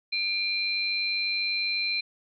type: tone pair together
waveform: sine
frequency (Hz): 2390 / 4096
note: D7 / C8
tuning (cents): +30 / -38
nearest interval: major sixth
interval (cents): 932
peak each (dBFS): -28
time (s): 0.12-2.01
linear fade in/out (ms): 10
effects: none